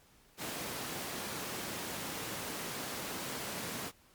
pink high-pass noise, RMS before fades -40 dBFS, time 0.37-3.92 s, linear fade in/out 50 ms, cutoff 160 Hz, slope 12 dB/octave, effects pink hiss -64 dBFS RMS until 4.14 s + MP3 96 kbps

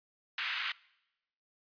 white band-pass noise, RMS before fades -36 dBFS, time 0.38-0.72 s, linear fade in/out 2 ms, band 1300 to 3200 Hz, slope 24 dB/octave, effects noise-tail reverb RT60 0.9 s tail -23 dB re dry + resampled to 11025 Hz

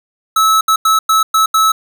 square tone bursts at uneven times, 1300 Hz, E6, 24 cents flat, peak -9 dBFS, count 6, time 0.36-0.61 / 0.68-0.76 / 0.85-0.99 / 1.09-1.23 / 1.34-1.46 / 1.54-1.72 s, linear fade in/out 5 ms, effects none

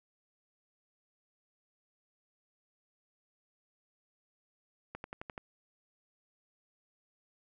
accelerating click train, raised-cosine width 0.5 ms, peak -26 dBFS, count 6, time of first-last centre 4.95-5.379 s, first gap 91 ms, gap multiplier 0.97, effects none

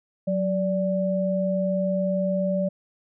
sine tone pair together, 185.34 / 583 Hz, F#3 / D5, +3 / -13 cents, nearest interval octave + minor sixth, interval 1984 cents, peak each -24 dBFS, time 0.27-2.69 s, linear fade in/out 10 ms, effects none

